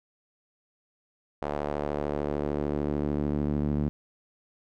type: tone with band-pass filter sweep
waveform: sawtooth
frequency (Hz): 73.42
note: D2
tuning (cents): 0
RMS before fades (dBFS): -29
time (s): 1.42-3.89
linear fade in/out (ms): 0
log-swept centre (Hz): 680 to 210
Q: 1.4
effects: none